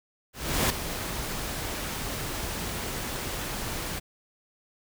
pink noise with ADSR envelope, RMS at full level -23 dBFS, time 0.33-4 s, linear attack 370 ms, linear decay 4 ms, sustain -10 dB, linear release 20 ms, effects none

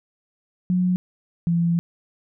sine tone pair in turn, 181.4 / 169.76 Hz, F#3 / F3, -34 / -49 cents, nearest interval minor second, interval 115 cents, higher first, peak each -17 dBFS, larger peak neither, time 0.7-0.96 / 1.47-1.79 s, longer second, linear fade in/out 0 ms, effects none

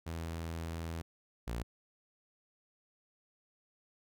sawtooth tone pair in turn, 82.5 / 58.13 Hz, E2 / A#1, +2 / -4 cents, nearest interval tritone, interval 606 cents, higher first, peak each -34 / -32 dBFS, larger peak second, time 0.06-1.02 / 1.47-1.63 s, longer first, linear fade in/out 10 ms, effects none

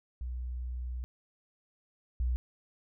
sine tone pair in turn, 61.74 / 61.45 Hz, B1 / B1, 0 / -8 cents, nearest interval unison, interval 8 cents, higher first, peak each -34 / -27 dBFS, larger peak second, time 0.21-1.04 / 2.2-2.36 s, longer first, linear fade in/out 0 ms, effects none

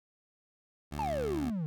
15% pulse tone, 73.42 Hz, D2, in tune, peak -30 dBFS, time 0.91-1.51 s, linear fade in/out 20 ms
triangle exponential sweep, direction down, 923 to 146.83 Hz, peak -29 dBFS, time 0.99-1.66 s, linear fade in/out 0 ms
effects none

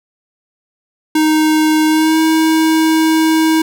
square tone with pitch glide, 311.1 to 318.9 Hz, D#4 to D#4, 0 to +43 cents, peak -10 dBFS, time 1.15-3.62 s, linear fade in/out 5 ms, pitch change +43 cents, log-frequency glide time 1.87-2.19 s, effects none

